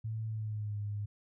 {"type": "tone with pitch glide", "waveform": "sine", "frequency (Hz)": [110.7, 103.29], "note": ["A2", "G#2"], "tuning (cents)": [11, -9], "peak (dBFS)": -34, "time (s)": [0.04, 1.06], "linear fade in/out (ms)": 10, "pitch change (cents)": -120, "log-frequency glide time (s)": [0.26, 0.78], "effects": []}